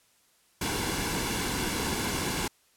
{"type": "noise with comb filter", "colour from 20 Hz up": "pink", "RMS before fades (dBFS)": -30, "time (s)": [0.61, 2.48], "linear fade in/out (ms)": 5, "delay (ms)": 1.6, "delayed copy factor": -0.55, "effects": ["white hiss -65 dBFS RMS until 2.76 s", "low-pass 12000 Hz 12 dB/octave"]}